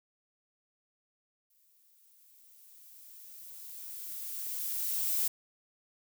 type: noise with exponential growth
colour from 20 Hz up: violet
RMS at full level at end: -29 dBFS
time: 1.5-5.28 s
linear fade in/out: 5 ms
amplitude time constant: 820 ms
effects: none